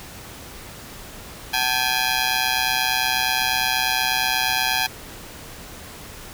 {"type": "ring-modulated tone", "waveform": "10% pulse", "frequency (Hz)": 820, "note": "G#5", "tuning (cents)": -22, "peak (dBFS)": -8, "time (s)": [1.53, 4.87], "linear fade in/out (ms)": 10, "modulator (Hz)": 64.2, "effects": ["pink hiss -39 dBFS RMS until 6.33 s"]}